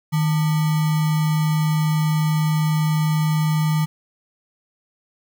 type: tone with sample-and-hold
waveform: sine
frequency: 155.3 Hz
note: D#3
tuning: 3 cents flat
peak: -16 dBFS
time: 0.12-3.86 s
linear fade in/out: 20 ms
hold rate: 1050 Hz
effects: none